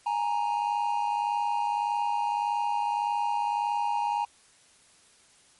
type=tone pair together; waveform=triangle; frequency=830.6 / 932.3 Hz; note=G#5 / A#5; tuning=0 / 0 cents; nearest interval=major second; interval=200 cents; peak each=-26 dBFS; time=0.06-4.25 s; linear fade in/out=5 ms; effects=white hiss -59 dBFS RMS until 5.59 s + MP3 48 kbps